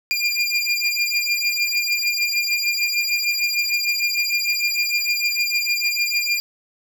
25% pulse beating tone pair, 2399 / 2405.6 Hz, D7 / D7, +36 / +41 cents, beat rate 6.6 Hz, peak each -18 dBFS, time 0.11-6.4 s, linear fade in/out 0 ms, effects none

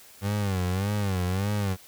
30% pulse tone with vibrato, 96.8 Hz, G2, 21 cents flat, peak -22 dBFS, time 0.21-1.77 s, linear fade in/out 50 ms, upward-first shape sine, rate 1.7 Hz, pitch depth 130 cents each way, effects white hiss -51 dBFS RMS until 1.87 s

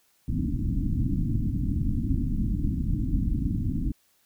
pink low-pass noise, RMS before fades -26 dBFS, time 0.28-3.92 s, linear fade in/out 5 ms, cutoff 310 Hz, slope 96 dB/octave, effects white hiss -66 dBFS RMS until 4.25 s

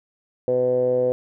10% pulse tone with low-pass filter, 125.6 Hz, B2, 30 cents sharp, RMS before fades -20 dBFS, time 0.48-1.12 s, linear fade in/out 0 ms, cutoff 520 Hz, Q 9.7, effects none

